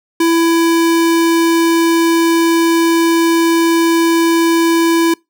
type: tone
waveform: square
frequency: 332.7 Hz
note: E4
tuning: 16 cents sharp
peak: -10 dBFS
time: 0.2-5.14 s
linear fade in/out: 5 ms
effects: noise-tail reverb RT60 0.2 s tail -26 dB re dry